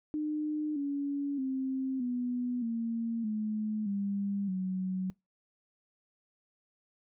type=tone with pitch steps; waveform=sine; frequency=303.2 / 282.9 / 264 / 246.3 / 229.8 / 214.4 / 200 / 186.64 Hz; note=D#4 / C#4 / C4 / B3 / A#3 / A3 / G3 / F#3; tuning=-45 / +35 / +16 / -5 / -25 / -45 / +35 / +15 cents; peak=-30 dBFS; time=0.14-5.1 s; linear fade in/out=0 ms; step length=620 ms; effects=noise-tail reverb RT60 0.2 s tail -24 dB re dry